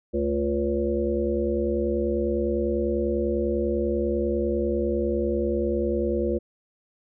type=harmonic tone with a mistuned harmonic; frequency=70.1 Hz; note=C#2; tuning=20 cents sharp; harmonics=1 / 3 / 5 / 7 / 8; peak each=-30 / -29 / -26 / -28 / -31 dBFS; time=0.13-6.39 s; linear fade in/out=20 ms; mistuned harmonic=3; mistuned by=+77 cents; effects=none